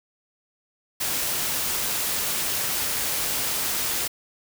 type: noise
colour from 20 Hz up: white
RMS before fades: -26 dBFS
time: 1-4.08 s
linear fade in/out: 10 ms
effects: none